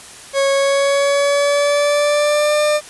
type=tone with pitch glide; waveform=40% pulse; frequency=550 to 599.8 Hz; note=C#5 to D5; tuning=-14 to +36 cents; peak=-12 dBFS; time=0.33-2.81 s; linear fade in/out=50 ms; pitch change=+150 cents; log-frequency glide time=0.51-2.61 s; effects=white hiss -37 dBFS RMS until 2.89 s + resampled to 24000 Hz